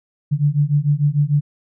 sine beating tone pair, 142.7 / 149.4 Hz, D3 / D3, -49 / +30 cents, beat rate 6.7 Hz, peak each -17 dBFS, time 0.31-1.41 s, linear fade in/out 20 ms, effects none

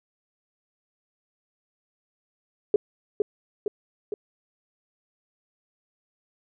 sine tone with echo, 415.3 Hz, G#4, in tune, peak -14 dBFS, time 2.74-2.76 s, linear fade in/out 2 ms, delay 460 ms, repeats 3, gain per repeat -4 dB, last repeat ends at 4.14 s, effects none

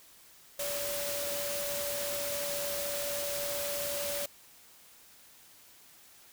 sine tone in noise, 574 Hz, D5, 40 cents flat, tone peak -36 dBFS, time 0.59-4.26 s, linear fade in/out 5 ms, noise white, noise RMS -36 dBFS, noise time 0.59-4.26 s, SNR -3 dB, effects white hiss -57 dBFS RMS until 6.32 s

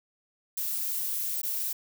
violet noise with dropouts, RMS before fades -31 dBFS, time 0.57-1.73 s, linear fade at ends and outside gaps 5 ms, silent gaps 1.417-1.432 s, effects none

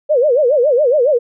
sine tone with vibrato, 540 Hz, C#5, 45 cents flat, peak -9 dBFS, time 0.09-1.19 s, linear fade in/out 20 ms, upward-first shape sine, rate 7.2 Hz, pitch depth 240 cents each way, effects none

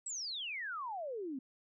sine exponential sweep, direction down, 8080 to 249.7 Hz, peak -38 dBFS, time 0.06-1.39 s, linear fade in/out 5 ms, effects none

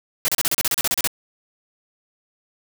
white noise bursts, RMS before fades -20 dBFS, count 13, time 0.25-1.074 s, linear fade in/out 0 ms, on 32 ms, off 34 ms, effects none

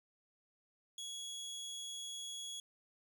25% pulse tone, 3344 Hz, G#7, 11 cents sharp, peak -39 dBFS, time 0.98-2.6 s, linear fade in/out 2 ms, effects none

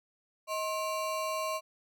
square ring-modulated tone, 850 Hz, G#5, 40 cents sharp, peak -29 dBFS, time 0.47-1.61 s, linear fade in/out 50 ms, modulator 218 Hz, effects none

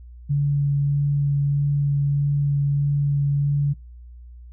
sine tone with vibrato, 142.6 Hz, C#3, 49 cents sharp, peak -17 dBFS, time 0.29-3.74 s, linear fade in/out 20 ms, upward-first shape sine, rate 1.6 Hz, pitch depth 9 cents each way, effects noise-tail reverb RT60 0.2 s tail -24 dB re dry + added 60 Hz sine -39 dBFS peak until 4.52 s

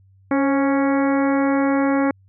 harmonic tone with a mistuned harmonic, 277.2 Hz, C#4, in tune, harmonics 1 / 2 / 3 / 4 / 5 / 6 / 7 / 8, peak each -17 / -23 / -27 / -29 / -31 / -33 / -34 / -35 dBFS, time 0.31-2.11 s, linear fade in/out 2 ms, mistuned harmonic 2, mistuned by -41 cents, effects added 96 Hz sine -50 dBFS peak until 2.28 s

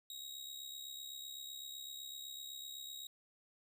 sawtooth tone with amplitude modulation, 3800 Hz, A#7, 33 cents sharp, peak -40 dBFS, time 0.1-3.07 s, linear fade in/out 2 ms, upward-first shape sine, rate 67.9 Hz, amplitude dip 60%, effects none

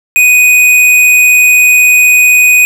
sine tone with hard clipping, 2489 Hz, D#7, in tune, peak -4 dBFS, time 0.16-2.65 s, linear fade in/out 0 ms, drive 14 dB, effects none

